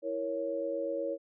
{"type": "chord", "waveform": "sine", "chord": "A# diminished", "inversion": "second", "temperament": "equal", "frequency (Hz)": [329.6, 466.2, 554.4], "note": ["E4", "A#4", "C#5"], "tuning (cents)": [0, 0, 0], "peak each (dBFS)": [-38, -37, -33], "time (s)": [0.02, 1.18], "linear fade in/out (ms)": 50, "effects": []}